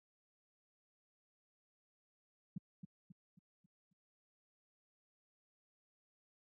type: tone with echo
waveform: sine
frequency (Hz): 177.4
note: F3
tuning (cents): +27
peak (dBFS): -38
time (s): 2.56-2.58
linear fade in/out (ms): 5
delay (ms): 270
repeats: 5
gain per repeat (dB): -7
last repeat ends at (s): 3.93
effects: high-pass 80 Hz 12 dB/octave